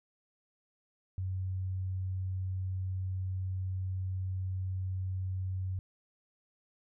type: tone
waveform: sine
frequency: 93.6 Hz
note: F#2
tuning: 20 cents sharp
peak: -32 dBFS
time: 1.18-5.79 s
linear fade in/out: 0 ms
effects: none